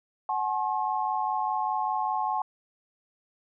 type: tone cluster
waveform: sine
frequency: 748 / 853 / 1074 Hz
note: F#5 / G#5 / C6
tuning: +19 / +46 / +45 cents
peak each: -31 / -28 / -31 dBFS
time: 0.29-2.42 s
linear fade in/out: 2 ms
effects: none